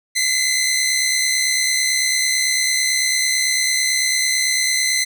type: tone pair together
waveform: 15% pulse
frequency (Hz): 2015 / 2084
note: B6 / C7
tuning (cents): +34 / -7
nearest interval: minor second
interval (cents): 59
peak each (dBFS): -13 / -13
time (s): 0.15-5.05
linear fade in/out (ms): 20
effects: none